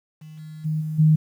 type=tone with level steps; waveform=sine; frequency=155.56 Hz; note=D#3; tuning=in tune; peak=-38 / -35 / -21 / -25 / -12 dBFS; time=0.21-1.16 s; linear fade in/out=10 ms; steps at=0.37 / 0.64 / 0.8 / 0.98 s; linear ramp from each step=20 ms; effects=9-bit